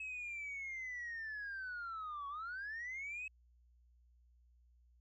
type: linear two-way sweep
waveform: sine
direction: down then up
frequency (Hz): 2585 to 1108.7 to 2585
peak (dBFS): -40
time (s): 0-3.28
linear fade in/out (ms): 5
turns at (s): 2.28
effects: tanh soft clip ceiling -39 dBFS + added 60 Hz sine -65 dBFS peak until 5 s